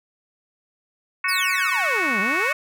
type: harmonic tone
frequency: 370 Hz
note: F#4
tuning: in tune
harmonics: 3 / 4 / 5 / 6 / 7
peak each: -27 / -27 / -26 / -25 / -28 dBFS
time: 1.24-2.53 s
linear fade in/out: 5 ms
type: exponential two-way sweep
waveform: sawtooth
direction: down then up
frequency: 5310 to 185 to 639 Hz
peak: -22 dBFS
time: 1.28-2.53 s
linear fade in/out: 10 ms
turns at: 2.2 s
effects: none